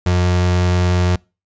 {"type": "tone", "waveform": "35% pulse", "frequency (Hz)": 89.4, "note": "F2", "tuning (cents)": 41, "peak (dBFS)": -11, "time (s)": [0.06, 1.16], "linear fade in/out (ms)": 5, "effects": ["noise-tail reverb RT60 0.3 s tail -26 dB re dry", "resampled to 16000 Hz"]}